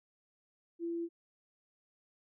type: tone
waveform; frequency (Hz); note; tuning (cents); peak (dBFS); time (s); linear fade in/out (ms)
sine; 337.9; E4; +43; -34; 0.79-1.09; 50
effects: none